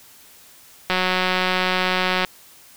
click train, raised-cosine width 0.3 ms, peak -4 dBFS, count 249, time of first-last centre 0.9-2.248 s, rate 184 Hz, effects white hiss -48 dBFS RMS until 2.76 s

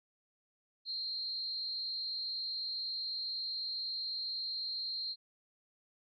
sine tone with amplitude modulation, 4186 Hz, C8, in tune, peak -33 dBFS, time 0.85-5.16 s, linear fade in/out 50 ms, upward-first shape sine, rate 262 Hz, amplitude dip 60%, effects none

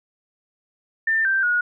sine tone with pitch steps, 1792 / 1567 / 1449 Hz, A6 / G6 / F#6, +31 / -1 / -37 cents, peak -17 dBFS, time 1.07-1.61 s, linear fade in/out 5 ms, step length 180 ms, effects none

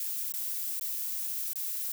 violet noise with dropouts, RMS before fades -34 dBFS, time 0-1.92 s, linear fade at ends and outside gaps 2 ms, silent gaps 0.322-0.338 / 0.797-0.81 / 1.533-1.557 s, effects none

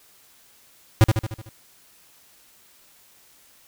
square tone with echo, 110 Hz, A2, in tune, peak -10 dBFS, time 1.01-1.04 s, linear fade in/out 0 ms, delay 75 ms, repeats 6, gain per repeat -5 dB, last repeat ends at 1.49 s, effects white hiss -55 dBFS RMS until 3.67 s

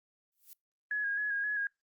violet noise with exponential growth, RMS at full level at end -47 dBFS, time 0.32-0.53 s, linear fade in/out 0 ms, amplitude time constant 44 ms
sine tone with vibrato, 1661.2 Hz, G#6, in tune, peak -30 dBFS, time 0.91-1.67 s, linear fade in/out 2 ms, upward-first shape square, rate 3.8 Hz, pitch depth 30 cents each way
effects noise-tail reverb RT60 0.2 s tail -26 dB re dry + Opus 48 kbps

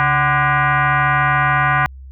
sine tone with frequency modulation, 139.2 Hz, C#3, 8 cents sharp, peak -12 dBFS, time 0-1.86 s, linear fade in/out 0 ms, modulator 443 Hz, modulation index 4, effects added 66 Hz sine -33 dBFS peak until 2.11 s

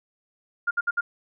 sine tone bursts, 1409 Hz, F6, 15 cents sharp, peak -20 dBFS, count 4, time 0.67-1.01 s, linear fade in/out 10 ms, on 40 ms, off 60 ms, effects none

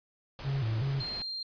pink noise, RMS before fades -43 dBFS, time 0.39-1.22 s, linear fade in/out 0 ms
triangle tone with vibrato, 123.47 Hz, B2, in tune, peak -26 dBFS, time 0.43-1.04 s, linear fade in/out 50 ms, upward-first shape square, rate 2.6 Hz, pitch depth 180 cents each way
sine tone, 4186 Hz, C8, in tune, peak -34 dBFS, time 1-1.43 s, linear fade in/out 5 ms
effects resampled to 11025 Hz

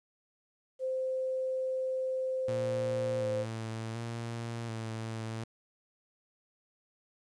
sine tone, 520 Hz, C5, 11 cents flat, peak -30 dBFS, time 0.79-3.46 s, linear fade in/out 50 ms
sawtooth tone with vibrato, 114.2 Hz, A#2, 35 cents flat, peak -32 dBFS, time 2.48-5.44 s, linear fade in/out 5 ms, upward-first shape square, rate 0.68 Hz, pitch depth 32 cents each way
effects resampled to 22050 Hz + 11-bit

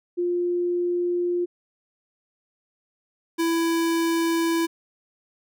sine / square tone pair in turn, 351.8 / 332.1 Hz, F4 / E4, +13 / +13 cents, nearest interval minor second, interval 100 cents, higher first, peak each -21 dBFS, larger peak neither, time 0.17-1.46 / 3.38-4.67 s, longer neither, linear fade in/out 20 ms, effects none

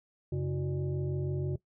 sine tone with frequency modulation, 137.6 Hz, C#3, 12 cents flat, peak -29 dBFS, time 0.32-1.56 s, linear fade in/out 5 ms, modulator 229 Hz, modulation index 0.98, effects noise-tail reverb RT60 0.1 s tail -18 dB re dry

